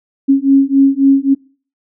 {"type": "beating tone pair", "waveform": "sine", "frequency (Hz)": [271.7, 275.4], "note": ["C#4", "C#4"], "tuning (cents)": [-35, -11], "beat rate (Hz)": 3.7, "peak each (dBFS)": -10, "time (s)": [0.28, 1.35], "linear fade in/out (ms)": 20, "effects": ["noise-tail reverb RT60 0.4 s tail -22 dB re dry"]}